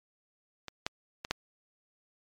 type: clicks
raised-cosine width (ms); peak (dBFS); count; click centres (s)
0.2; -22 / -13 / -19 / -11; 4; 0.683 / 0.865 / 1.249 / 1.31
effects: MP3 96 kbps